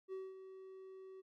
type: tone with ADSR envelope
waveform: triangle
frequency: 380 Hz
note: F#4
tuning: 46 cents sharp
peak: -39 dBFS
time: 0.08-1.22 s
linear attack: 47 ms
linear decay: 210 ms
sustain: -10 dB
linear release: 23 ms
effects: none